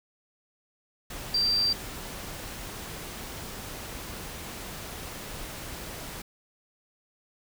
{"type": "tone in noise", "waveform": "sine", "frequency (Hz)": 4699, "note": "D8", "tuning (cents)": 0, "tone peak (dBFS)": -22, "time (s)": [1.34, 1.73], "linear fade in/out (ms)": 5, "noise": "pink", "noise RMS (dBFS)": -39, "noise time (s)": [1.1, 6.22], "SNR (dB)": 14, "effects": []}